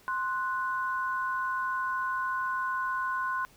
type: tone pair together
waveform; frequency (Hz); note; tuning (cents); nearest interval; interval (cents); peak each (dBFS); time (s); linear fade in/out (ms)
sine; 1046.5 / 1480; C6 / F#6; 0 / 0; tritone; 600; -30 / -32; 0.08-3.45; 0
effects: pink hiss -59 dBFS RMS until 3.56 s